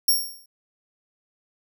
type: tone with exponential decay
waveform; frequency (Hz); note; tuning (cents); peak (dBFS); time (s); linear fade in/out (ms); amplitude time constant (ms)
10% pulse; 5540; F8; -15; -8; 0.08-0.46; 5; 81
effects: none